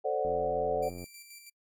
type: chord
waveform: sine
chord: D dominant seventh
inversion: second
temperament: equal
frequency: 440 / 523.3 / 587.3 / 740 Hz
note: A4 / C5 / D5 / F#5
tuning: 0 / 0 / 0 / 0 cents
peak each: -33 dBFS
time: 0.04-0.9 s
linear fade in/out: 20 ms
type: click train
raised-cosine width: 2 ms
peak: -30 dBFS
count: 71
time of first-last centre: 0.25-1.041 s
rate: 88.5 Hz
type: tone with tremolo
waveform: 10% pulse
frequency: 2349 Hz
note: D7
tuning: in tune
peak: -38 dBFS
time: 0.82-1.5 s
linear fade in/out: 10 ms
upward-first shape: square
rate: 6.2 Hz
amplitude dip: 45%
effects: noise-tail reverb RT60 0.1 s tail -26 dB re dry